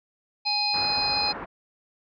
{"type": "harmonic tone", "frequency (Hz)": 830.6, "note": "G#5", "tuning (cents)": 0, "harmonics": [1, 3, 5, 6], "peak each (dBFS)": [-29, -31, -25, -30], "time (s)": [0.45, 1.33], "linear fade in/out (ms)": 20}
{"type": "low-pass noise", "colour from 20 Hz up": "white", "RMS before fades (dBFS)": -36, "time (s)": [0.73, 1.46], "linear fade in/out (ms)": 20, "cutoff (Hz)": 1500, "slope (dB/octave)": 24}
{"effects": []}